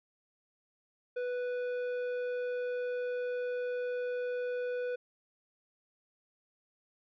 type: tone with tanh clipping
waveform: triangle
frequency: 493.9 Hz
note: B4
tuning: in tune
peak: -34 dBFS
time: 1.16-4.96 s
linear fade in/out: 10 ms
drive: 14 dB
effects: none